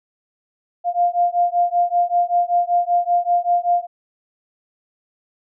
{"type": "beating tone pair", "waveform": "sine", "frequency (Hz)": [698.5, 703.7], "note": ["F5", "F5"], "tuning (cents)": [0, 13], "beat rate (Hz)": 5.2, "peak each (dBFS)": -18, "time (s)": [0.84, 3.87], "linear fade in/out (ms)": 50, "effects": []}